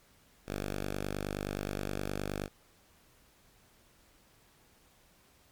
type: tone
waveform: 5% pulse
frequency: 49.55 Hz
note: G1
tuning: 19 cents sharp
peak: -23 dBFS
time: 0.46-2.49 s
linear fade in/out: 50 ms
effects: pink hiss -64 dBFS RMS until 5.51 s + MP3 96 kbps